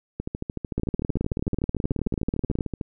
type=two click trains; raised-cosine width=3 ms; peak=-15 / -12 dBFS; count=36 / 35; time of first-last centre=0.2-2.812 / 0.78-2.608 s; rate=13.4 / 18.6 Hz; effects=none